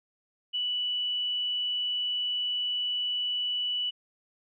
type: tone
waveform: sine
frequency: 2960 Hz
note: F#7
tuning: in tune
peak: -27 dBFS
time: 0.53-3.91 s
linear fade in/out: 20 ms
effects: none